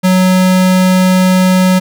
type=tone; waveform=square; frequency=185 Hz; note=F#3; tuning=in tune; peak=-7 dBFS; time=0.03-1.8 s; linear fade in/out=20 ms; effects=none